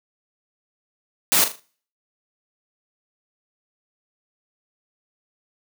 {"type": "noise with echo", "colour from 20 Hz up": "white", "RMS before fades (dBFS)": -17, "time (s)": [1.32, 1.44], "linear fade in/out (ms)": 0, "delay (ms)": 39, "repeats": 4, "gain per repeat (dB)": -9, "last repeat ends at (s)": 1.596, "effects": ["noise-tail reverb RT60 0.5 s tail -25 dB re dry", "high-pass 150 Hz 12 dB/octave"]}